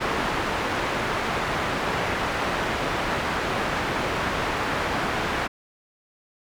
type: low-pass noise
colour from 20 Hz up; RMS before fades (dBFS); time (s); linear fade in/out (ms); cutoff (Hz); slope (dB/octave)
white; -26; 0-5.48; 20; 1600; 12
effects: none